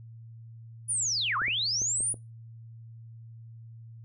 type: linear two-way sweep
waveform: sine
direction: down then up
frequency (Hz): 9940 to 1018 to 9940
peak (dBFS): -26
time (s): 0.88-2.14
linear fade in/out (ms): 20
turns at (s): 1.37
type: clicks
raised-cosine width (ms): 2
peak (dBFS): -29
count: 5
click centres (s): 1.418 / 1.482 / 1.818 / 2.005 / 2.142
effects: noise-tail reverb RT60 0.2 s tail -18 dB re dry + added 114 Hz sine -44 dBFS peak until 4.04 s